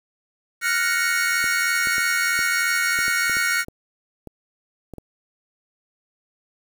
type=chord; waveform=45% pulse; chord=Gb major seventh; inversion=third; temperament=equal; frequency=1396.9 / 1480 / 1864.7 / 2217 Hz; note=F6 / Gb6 / Bb6 / Db7; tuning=0 / 0 / 0 / 0 cents; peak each=-25 dBFS; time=0.61-3.65 s; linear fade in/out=50 ms
type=clicks; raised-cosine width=2 ms; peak=-23 dBFS; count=12; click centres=1.442 / 1.872 / 1.982 / 2.391 / 2.989 / 3.081 / 3.297 / 3.369 / 3.684 / 4.273 / 4.937 / 4.983 s
effects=8-bit